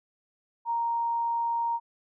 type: tone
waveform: sine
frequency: 932.3 Hz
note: A#5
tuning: in tune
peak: -25 dBFS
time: 0.65-1.8 s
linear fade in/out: 50 ms
effects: none